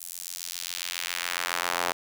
sawtooth tone with high-pass filter sweep, 87.31 Hz, F2, in tune, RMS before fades -32 dBFS, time 0-1.93 s, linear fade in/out 10 ms, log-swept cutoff 9400 to 760 Hz, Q 1, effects none

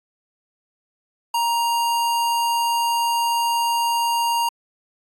square tone, 937 Hz, A#5, 9 cents sharp, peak -19 dBFS, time 1.34-4.49 s, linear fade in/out 5 ms, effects AAC 64 kbps

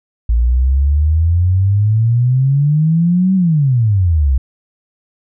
sine exponential two-way sweep, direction up then down, 56.1 to 192.5 to 62.6 Hz, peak -9 dBFS, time 0.29-4.38 s, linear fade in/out 5 ms, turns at 3.35 s, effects none

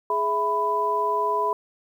sine tone cluster, 418.6 / 659 / 995 Hz, G#4 / E5 / B5, +14 / -1 / +13 cents, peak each -27 / -30 / -22 dBFS, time 0.1-1.53 s, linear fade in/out 2 ms, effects 9-bit

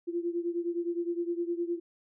sine beating tone pair, 341.2 / 350.9 Hz, F4 / F4, -40 / +8 cents, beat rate 9.7 Hz, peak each -31 / -34 dBFS, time 0.07-1.8 s, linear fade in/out 20 ms, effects none

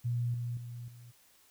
sine tone with level steps, 120 Hz, B2, 49 cents flat, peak -29 / -33 / -40 / -49 dBFS, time 0.04-1.12 s, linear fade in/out 20 ms, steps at 0.34 / 0.57 / 0.88 s, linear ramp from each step 2 ms, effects white hiss -64 dBFS RMS until 1.5 s

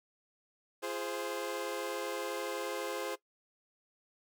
sawtooth chord, F minor, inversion none, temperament equal with one note detuned, 343.2 / 415.3 / 523.3 Hz, F4 / Ab4 / C5, -30 / 0 / 0 cents, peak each -38 / -36 / -35 dBFS, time 0.82-3.16 s, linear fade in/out 20 ms, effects noise-tail reverb RT60 0.1 s tail -18 dB re dry

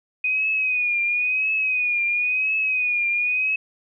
sine tone with vibrato, 2489 Hz, D#7, in tune, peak -19 dBFS, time 0.24-3.56 s, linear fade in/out 5 ms, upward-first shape triangle, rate 0.97 Hz, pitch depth 76 cents each way, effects none

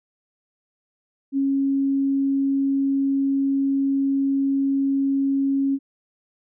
sine tone, 274.1 Hz, C#4, 19 cents flat, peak -18 dBFS, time 1.32-5.79 s, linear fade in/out 50 ms, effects none

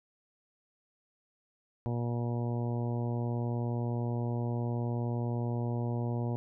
harmonic tone, 119.3 Hz, A#2, 41 cents sharp, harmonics 1 / 2 / 3 / 4 / 5 / 6 / 7 / 8, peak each -31 / -37 / -41 / -43 / -45 / -47 / -48 / -49 dBFS, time 1.86-6.36 s, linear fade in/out 0 ms, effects none

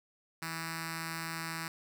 5% pulse tone with notch filter, 163.7 Hz, E3, 12 cents flat, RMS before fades -39 dBFS, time 0.42-1.68 s, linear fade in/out 2 ms, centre 540 Hz, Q 0.54, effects none

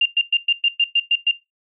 sine tone bursts, 2794 Hz, F7, in tune, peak -12 dBFS, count 9, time 0.01-1.313 s, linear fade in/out 5 ms, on 47 ms, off 110 ms, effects noise-tail reverb RT60 0.2 s tail -17 dB re dry

